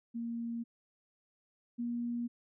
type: tone pair in turn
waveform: sine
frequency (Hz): 233.1 / 238.1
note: A#3 / A#3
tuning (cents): 0 / +37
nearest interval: unison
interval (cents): 37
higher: second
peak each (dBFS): -35 / -33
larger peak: second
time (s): 0.14-0.64 / 1.78-2.28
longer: neither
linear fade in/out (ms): 20
effects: none